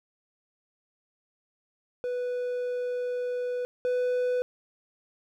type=tone pair in turn; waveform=triangle; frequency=493.9 / 497.3 Hz; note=B4 / B4; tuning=0 / +12 cents; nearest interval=unison; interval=12 cents; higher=second; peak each=-26 / -22 dBFS; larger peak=second; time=2.04-3.65 / 3.85-4.42 s; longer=first; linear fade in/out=0 ms; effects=none